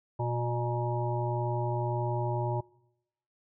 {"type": "harmonic tone with a mistuned harmonic", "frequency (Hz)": 120.5, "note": "B2", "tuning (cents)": -42, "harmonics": [1, 3, 5, 7, 8], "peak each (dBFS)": [-30, -36, -37, -37, -37], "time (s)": [0.19, 2.61], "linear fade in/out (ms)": 10, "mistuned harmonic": 8, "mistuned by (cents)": -34, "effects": ["noise-tail reverb RT60 0.9 s tail -25 dB re dry"]}